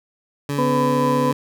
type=tone; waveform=20% pulse; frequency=142.6 Hz; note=C#3; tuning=49 cents sharp; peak=-17 dBFS; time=0.49-1.33 s; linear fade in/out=2 ms
type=harmonic tone; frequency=250.5 Hz; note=B3; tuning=25 cents sharp; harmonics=1 / 2 / 4; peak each=-21 / -21 / -21 dBFS; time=0.58-1.32 s; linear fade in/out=10 ms
effects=none